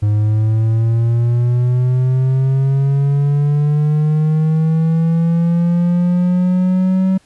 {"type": "linear sweep", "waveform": "triangle", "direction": "up", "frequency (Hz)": [103.83, 189.9], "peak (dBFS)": -9, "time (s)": [0.02, 7.18], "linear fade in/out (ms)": 10, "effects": ["pink hiss -53 dBFS RMS until 7.25 s", "resampled to 24000 Hz"]}